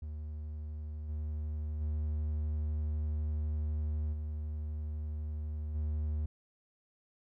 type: tone with level steps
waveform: triangle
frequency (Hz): 76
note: D#2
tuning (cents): -40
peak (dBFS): -36 / -32 / -29 / -33 / -29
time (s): 0.02-6.26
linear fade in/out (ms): 5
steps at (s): 1.08 / 1.8 / 4.12 / 5.74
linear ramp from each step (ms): 20
effects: none